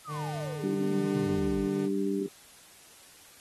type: exponential sweep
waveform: sine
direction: down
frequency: 1330 to 46.25 Hz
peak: -37 dBFS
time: 0.04-1.68 s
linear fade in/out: 50 ms
type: tone with tremolo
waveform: 45% pulse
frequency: 150.2 Hz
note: D3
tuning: 39 cents sharp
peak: -33 dBFS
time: 0.07-1.89 s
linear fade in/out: 50 ms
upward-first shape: sine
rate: 1.1 Hz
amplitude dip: 45%
type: harmonic tone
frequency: 98.2 Hz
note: G2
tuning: 4 cents sharp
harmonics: 2 / 3 / 4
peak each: -31 / -31 / -31 dBFS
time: 0.63-2.27 s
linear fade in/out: 10 ms
effects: white hiss -54 dBFS RMS until 3.4 s + AAC 32 kbps